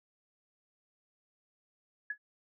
sine tone with exponential decay, 1692 Hz, G#6, 32 cents sharp, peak -30 dBFS, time 2.1-2.18 s, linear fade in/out 5 ms, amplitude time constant 16 ms, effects none

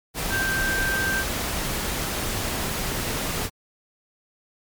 sine tone in noise, 1568 Hz, G6, in tune, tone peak -23 dBFS, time 0.29-1.25 s, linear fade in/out 50 ms, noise pink, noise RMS -27 dBFS, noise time 0.14-3.5 s, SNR +1 dB, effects MP3 96 kbps

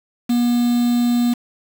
triangle tone with quantisation, 240.6 Hz, B3, 45 cents flat, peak -12 dBFS, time 0.29-1.34 s, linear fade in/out 10 ms, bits 5, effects none

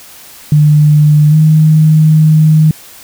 sine tone with pitch glide, 150 to 155.74 Hz, D3 to D#3, +37 to +2 cents, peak -3 dBFS, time 0.52-2.71 s, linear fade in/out 2 ms, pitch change +65 cents, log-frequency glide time 1.3-1.35 s, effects white hiss -35 dBFS RMS until 3.03 s

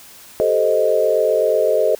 sine chord, A half-diminished seventh, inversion third, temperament equal, 392 / 440 / 523.3 / 622.3 Hz, G4 / A4 / C5 / Eb5, 0 / 0 / 0 / 0 cents, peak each -23 / -18 / -19 / -17 dBFS, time 0.4-1.95 s, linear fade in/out 0 ms, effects white hiss -42 dBFS RMS until 1.99 s

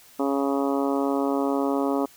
harmonic tone, 138.8 Hz, C#3, 3 cents sharp, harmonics 2 / 3 / 4 / 5 / 6 / 7 / 8 / 9, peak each -24 / -28 / -30 / -32 / -34 / -35 / -36 / -37 dBFS, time 0.19-2.06 s, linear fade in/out 10 ms, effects white hiss -52 dBFS RMS until 2.16 s

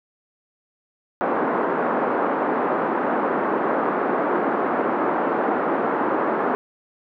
pink band-pass noise, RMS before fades -22 dBFS, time 1.21-6.55 s, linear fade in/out 0 ms, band 260 to 1400 Hz, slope 24 dB/octave, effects none

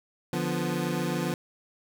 25% pulse chord, B diminished, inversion first, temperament equal, 146.83 / 174.61 / 246.9 Hz, D3 / F3 / B3, 0 / 0 / 0 cents, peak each -29 / -26 / -29 dBFS, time 0.33-1.34 s, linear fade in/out 2 ms, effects none

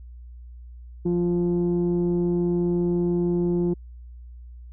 sine tone pair together, 174.8 / 348.9 Hz, F3 / F4, +2 / -2 cents, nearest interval octave, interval 1196 cents, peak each -21 dBFS, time 1.05-3.74 s, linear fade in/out 10 ms, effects tanh soft clip ceiling -16 dBFS + added 60 Hz sine -39 dBFS peak until 4.72 s

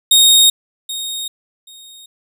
sawtooth tone with echo, 3722 Hz, A#7, 3 cents flat, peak -4 dBFS, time 0.11-0.5 s, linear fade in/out 5 ms, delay 780 ms, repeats 2, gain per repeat -15 dB, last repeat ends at 2.06 s, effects none

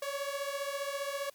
sawtooth beating tone pair, 554.4 / 569.4 Hz, C#5 / C#5, 0 / +46 cents, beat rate 15 Hz, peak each -33 / -34 dBFS, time 0.02-1.3 s, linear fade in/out 5 ms, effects white hiss -63 dBFS RMS until 1.34 s

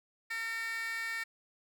15% pulse tone with high-pass filter, 454.4 Hz, A#4, 44 cents flat, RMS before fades -37 dBFS, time 0.3-1.24 s, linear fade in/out 10 ms, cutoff 2000 Hz, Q 6.3, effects none

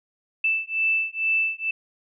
sine beating tone pair, 2643 / 2645.2 Hz, E7 / E7, +4 / +5 cents, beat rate 2.2 Hz, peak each -24 dBFS, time 0.44-1.71 s, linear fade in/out 5 ms, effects none

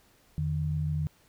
sine tone pair together, 84.8 / 152.06 Hz, E2 / D#3, +50 / -39 cents, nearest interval minor seventh, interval 1011 cents, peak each -32 / -28 dBFS, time 0.38-1.07 s, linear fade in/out 0 ms, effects pink hiss -63 dBFS RMS until 1.28 s

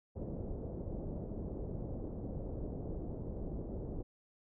pink low-pass noise, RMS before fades -41 dBFS, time 0.15-4.03 s, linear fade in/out 20 ms, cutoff 550 Hz, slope 24 dB/octave, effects none

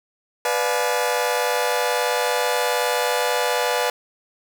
sawtooth chord, B diminished seventh, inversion none, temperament just, 493.9 / 592.7 / 711.2 / 853.4 Hz, B4 / D5 / F5 / Ab5, 0 / +16 / +31 / +47 cents, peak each -19 / -22 / -23 / -22 dBFS, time 0.45-3.9 s, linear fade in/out 2 ms, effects none

